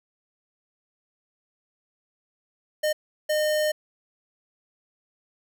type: tone bursts at uneven times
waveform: square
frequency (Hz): 610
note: D#5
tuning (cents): -34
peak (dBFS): -22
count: 2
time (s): 2.83-2.93 / 3.29-3.72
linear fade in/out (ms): 10
effects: none